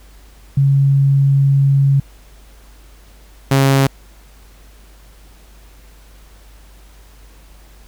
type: tone pair in turn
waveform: sine / sawtooth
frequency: 138.2 / 136.22 Hz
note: C#3 / C#3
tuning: -5 / -30 cents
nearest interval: unison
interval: 25 cents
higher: first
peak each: -9 / -6 dBFS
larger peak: second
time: 0.57-2 / 3.51-3.87 s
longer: first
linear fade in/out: 5 ms
effects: added 50 Hz sine -41 dBFS peak until 7.87 s + pink hiss -49 dBFS RMS until 7.87 s